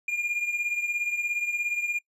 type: beating tone pair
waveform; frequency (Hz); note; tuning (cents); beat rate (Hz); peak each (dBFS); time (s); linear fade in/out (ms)
triangle; 2412 / 2429; D7 / D#7; +46 / -42; 17; -25 / -31; 0.08-1.99; 5
effects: noise-tail reverb RT60 0.1 s tail -24 dB re dry + resampled to 32000 Hz